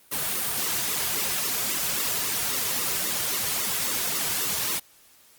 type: noise with flanger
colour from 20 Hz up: white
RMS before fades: -27 dBFS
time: 0.11-4.8 s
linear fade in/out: 20 ms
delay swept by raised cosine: 1.2 to 3.8 ms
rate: 3.7 Hz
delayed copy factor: -0.9
effects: white hiss -56 dBFS RMS until 5.38 s + Opus 32 kbps